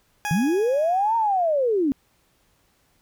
20% pulse tone with exponential decay, 830.6 Hz, G#5, in tune, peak -19 dBFS, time 0.25-1.54 s, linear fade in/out 0 ms, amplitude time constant 280 ms
sine linear two-way sweep, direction up then down, 147.1 to 932 to 257.3 Hz, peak -18 dBFS, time 0.31-1.92 s, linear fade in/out 0 ms, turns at 1.16 s
effects pink hiss -64 dBFS RMS until 3.01 s

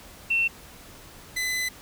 sine / sawtooth tone pair in turn, 2700 / 2014 Hz, E7 / B6, +41 / +33 cents, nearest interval perfect fourth, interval 508 cents, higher first, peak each -20 / -22 dBFS, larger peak first, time 0.3-0.48 / 1.36-1.69 s, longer second, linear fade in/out 10 ms, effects pink hiss -47 dBFS RMS until 1.81 s

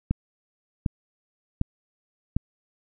click train, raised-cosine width 5 ms, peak -10 dBFS, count 4, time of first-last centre 0.11-2.366 s, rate 1.33 Hz, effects none

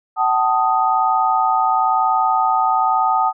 sine chord, D# diminished, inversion first, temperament equal with one note detuned, 759 / 880 / 1244.5 Hz, F#5 / A5 / D#6, +44 / 0 / 0 cents, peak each -18 dBFS, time 0.16-3.33 s, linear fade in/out 50 ms, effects none

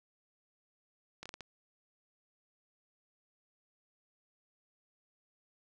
slowing click train, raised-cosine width 0.2 ms, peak -27 dBFS, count 5, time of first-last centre 1.23-1.407 s, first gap 26 ms, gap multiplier 1.37, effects none

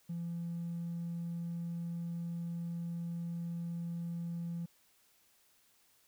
triangle tone, 170 Hz, F3, 46 cents flat, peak -33 dBFS, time 0.09-4.66 s, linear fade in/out 10 ms, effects tanh soft clip ceiling -33 dBFS + white hiss -69 dBFS RMS until 6.07 s

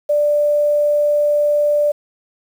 sine tone with quantisation, 589 Hz, D5, 5 cents sharp, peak -12 dBFS, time 0.09-1.92 s, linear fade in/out 10 ms, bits 7, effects none

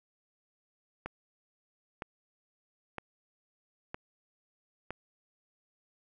click train, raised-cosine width 0.5 ms, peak -22 dBFS, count 5, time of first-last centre 1.06-4.906 s, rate 1.04 Hz, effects none

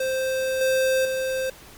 square tone with level steps, 523.3 Hz, C5, in tune, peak -23 / -19 / -24 dBFS, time 0-1.5 s, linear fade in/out 5 ms, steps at 0.61 / 1.05 s, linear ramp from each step 2 ms, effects pink hiss -46 dBFS RMS until 1.77 s + MP3 96 kbps

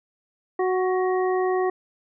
harmonic tone with a mistuned harmonic, 370 Hz, F#4, in tune, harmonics 1 / 2 / 3 / 5, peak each -21 / -27 / -31 / -35 dBFS, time 0.59-1.7 s, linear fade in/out 5 ms, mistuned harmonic 5, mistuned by +28 cents, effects none

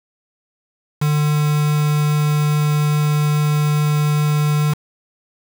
triangle tone with quantisation, 149.6 Hz, D3, 32 cents sharp, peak -12 dBFS, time 1.01-4.74 s, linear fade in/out 10 ms, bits 4, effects none

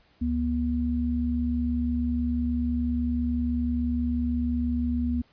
sine tone pair together, 71.86 / 241.7 Hz, D2 / B3, -37 / -37 cents, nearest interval octave + major sixth, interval 2100 cents, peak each -28 / -25 dBFS, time 0.21-5.22 s, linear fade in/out 10 ms, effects pink hiss -62 dBFS RMS until 5.32 s + resampled to 11025 Hz

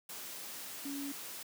sine tone in noise, 280.3 Hz, C#4, 19 cents sharp, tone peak -38 dBFS, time 0.85-1.12 s, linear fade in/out 5 ms, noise white, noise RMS -45 dBFS, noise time 0.09-1.43 s, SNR +4 dB, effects high-pass 150 Hz 12 dB/octave

